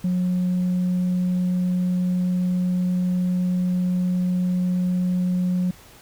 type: tone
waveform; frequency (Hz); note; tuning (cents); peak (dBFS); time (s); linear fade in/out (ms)
sine; 180.8; F#3; -40; -17; 0.04-5.71; 5
effects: tanh soft clip ceiling -17 dBFS + pink hiss -48 dBFS RMS until 6.01 s